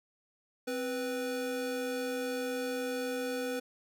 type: tone pair together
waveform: square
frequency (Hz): 261.6 / 493.8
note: C4 / B4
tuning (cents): 0 / 0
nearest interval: major seventh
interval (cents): 1100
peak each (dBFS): -38 / -35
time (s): 0.67-3.6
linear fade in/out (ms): 10
effects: none